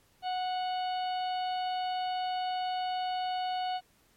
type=harmonic tone; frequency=736 Hz; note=F#5; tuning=9 cents flat; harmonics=1 / 2 / 3 / 4 / 5 / 6; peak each=-30 / -46 / -50 / -42 / -50 / -47 dBFS; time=0.22-3.81 s; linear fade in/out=50 ms; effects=pink hiss -66 dBFS RMS until 4.16 s + MP3 64 kbps